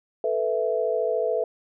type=chord; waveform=sine; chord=A suspended second; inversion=none; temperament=equal; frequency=440 / 493.9 / 659.3 Hz; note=A4 / B4 / E5; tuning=0 / 0 / 0 cents; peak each=-26 dBFS; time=0.24-1.44 s; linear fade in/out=2 ms; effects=none